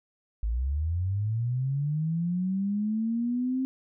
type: linear sweep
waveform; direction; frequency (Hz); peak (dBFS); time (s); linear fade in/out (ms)
sine; up; 51.7 to 264.3; -25; 0.43-3.65; 0
effects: none

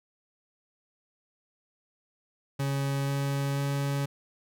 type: tone with pitch steps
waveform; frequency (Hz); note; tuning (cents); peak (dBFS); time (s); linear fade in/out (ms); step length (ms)
40% pulse; 138.59 / 139.47 / 140.36; C#3 / C#3 / C#3; 0 / +11 / +22; -26; 2.59-4.06; 10; 490
effects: none

